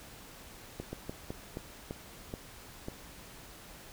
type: slowing click train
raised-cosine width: 2 ms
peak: -24 dBFS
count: 8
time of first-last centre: 0.8-2.884 s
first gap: 130 ms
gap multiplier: 1.27
effects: pink hiss -51 dBFS RMS until 3.92 s